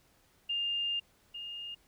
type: tone pair in turn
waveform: sine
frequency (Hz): 2809 / 2830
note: F7 / F7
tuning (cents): +9 / +22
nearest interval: unison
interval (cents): 13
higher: second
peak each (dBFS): -30 / -39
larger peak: first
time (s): 0.49-1 / 1.34-1.75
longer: first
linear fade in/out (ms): 10
effects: pink hiss -67 dBFS RMS until 1.87 s